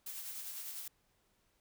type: noise with tremolo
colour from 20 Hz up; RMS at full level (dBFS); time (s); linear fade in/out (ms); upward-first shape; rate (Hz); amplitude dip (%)
blue; -43; 0.06-0.88; 5; sine; 10; 35
effects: pink hiss -75 dBFS RMS until 1.6 s